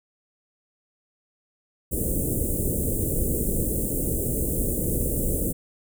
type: band-stop noise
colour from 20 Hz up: pink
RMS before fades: -25 dBFS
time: 1.91-5.53 s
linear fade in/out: 20 ms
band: 540 to 8100 Hz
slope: 48 dB/octave
effects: none